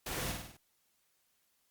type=noise with echo; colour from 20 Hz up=pink; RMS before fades=-39 dBFS; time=0.06-0.32 s; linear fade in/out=5 ms; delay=50 ms; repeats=5; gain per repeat=-4 dB; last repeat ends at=0.57 s; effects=white hiss -75 dBFS RMS until 1.7 s + Opus 48 kbps